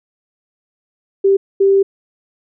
sine tone bursts at uneven times, 392 Hz, G4, in tune, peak -8 dBFS, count 2, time 1.24-1.37 / 1.6-1.83 s, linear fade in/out 10 ms, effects none

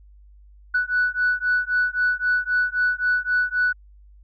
sine beating tone pair, 1480 / 1483.8 Hz, F#6 / F#6, 0 / +4 cents, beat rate 3.8 Hz, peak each -21 dBFS, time 0.74-3.73 s, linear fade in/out 10 ms, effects tanh soft clip ceiling -13 dBFS + added 50 Hz sine -46 dBFS peak until 4.23 s

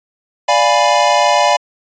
square chord, D diminished seventh, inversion none, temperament equal, 587.3 / 698.5 / 830.6 / 987.8 Hz, D5 / F5 / Ab5 / Cb6, 0 / 0 / 0 / 0 cents, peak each -16 dBFS, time 0.48-1.57 s, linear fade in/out 10 ms, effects resampled to 16000 Hz

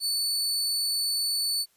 sawtooth tone, 4478 Hz, C#8, 17 cents sharp, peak -22 dBFS, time 0-1.66 s, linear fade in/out 50 ms, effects white hiss -66 dBFS RMS until 1.76 s + resampled to 32000 Hz

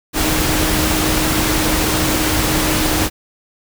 sine tone in noise, 311.1 Hz, D#4, in tune, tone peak -21 dBFS, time 0.13-3.1 s, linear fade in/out 50 ms, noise pink, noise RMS -17 dBFS, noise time 0.13-3.1 s, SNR -7 dB, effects none

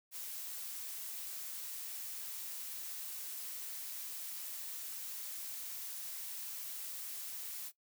blue noise, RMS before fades -44 dBFS, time 0.11-7.72 s, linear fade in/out 50 ms, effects noise-tail reverb RT60 0.1 s tail -17 dB re dry

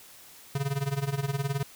square tone with tremolo, 139.1 Hz, C#3, 6 cents sharp, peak -25 dBFS, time 0.55-1.63 s, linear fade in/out 2 ms, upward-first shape sine, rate 19 Hz, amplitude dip 85%, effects white hiss -51 dBFS RMS until 1.75 s

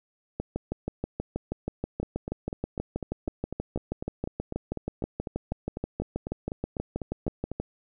two click trains, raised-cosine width 2 ms, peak -19 / -16 dBFS, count 23 / 46, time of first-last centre 2.03-7.516 / 0.4-7.6 s, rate 4.01 / 6.25 Hz, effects none

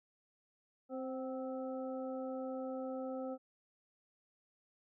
harmonic tone with a mistuned harmonic, 261.6 Hz, C4, in tune, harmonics 1 / 2 / 3 / 5, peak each -42 / -41 / -49 / -54 dBFS, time 0.89-3.38 s, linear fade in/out 50 ms, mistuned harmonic 3, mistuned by -37 cents, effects none

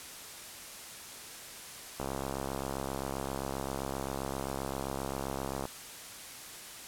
click train, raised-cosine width 1 ms, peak -21 dBFS, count 248, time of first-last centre 2-5.654 s, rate 67.6 Hz, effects white hiss -46 dBFS RMS until 6.87 s + low-pass 12000 Hz 12 dB/octave

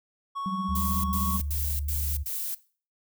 triangle tone, 1108.7 Hz, C#6, in tune, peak -28 dBFS, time 0.35-1.38 s, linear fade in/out 20 ms
sine tone with tremolo, 190 Hz, F#3, 46 cents sharp, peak -27 dBFS, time 0.46-1.4 s, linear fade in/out 0 ms, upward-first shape sine, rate 16 Hz, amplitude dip 70%
sine tone with pitch glide, 73.42 to 72.62 Hz, D2 to D2, 0 to -19 cents, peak -28 dBFS, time 0.68-2.24 s, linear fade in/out 20 ms, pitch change -19 cents, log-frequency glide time 1-1.81 s
violet noise bursts, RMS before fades -32 dBFS, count 5, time 0.75-2.548 s, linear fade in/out 5 ms, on 290 ms, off 87 ms
effects noise-tail reverb RT60 0.4 s tail -19 dB re dry

